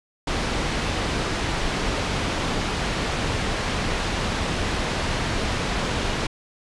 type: low-pass noise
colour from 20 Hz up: pink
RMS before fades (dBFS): -25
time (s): 0.27-6.27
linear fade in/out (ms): 5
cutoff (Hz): 4700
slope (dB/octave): 12
effects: resampled to 24000 Hz